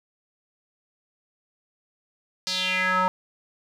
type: tone with band-pass filter sweep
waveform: square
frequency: 185 Hz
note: F#3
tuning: in tune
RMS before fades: -24 dBFS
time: 2.47-3.08 s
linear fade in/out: 0 ms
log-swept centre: 4900 to 1000 Hz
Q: 4
effects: none